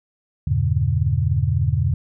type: chord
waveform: sine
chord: E diminished seventh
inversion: none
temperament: just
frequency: 82.41 / 98.89 / 118.67 / 142.4 Hz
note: E2 / G2 / Bb2 / Db3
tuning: 0 / +16 / +31 / +47 cents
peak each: -22 dBFS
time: 0.47-1.94 s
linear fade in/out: 5 ms
effects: none